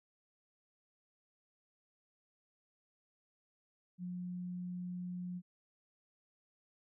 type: tone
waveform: sine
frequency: 179.1 Hz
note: F3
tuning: 44 cents sharp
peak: -39 dBFS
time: 3.98-5.42 s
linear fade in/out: 50 ms
effects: none